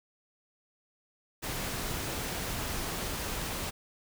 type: noise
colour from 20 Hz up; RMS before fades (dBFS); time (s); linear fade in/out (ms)
pink; -35; 1.42-3.71; 20
effects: none